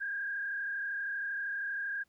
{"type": "tone with frequency modulation", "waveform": "sine", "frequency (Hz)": 1615, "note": "G#6", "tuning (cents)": -49, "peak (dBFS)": -33, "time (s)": [0, 2.04], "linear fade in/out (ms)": 20, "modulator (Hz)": 32.7, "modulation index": 1.3, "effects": ["pink hiss -75 dBFS RMS until 2.08 s"]}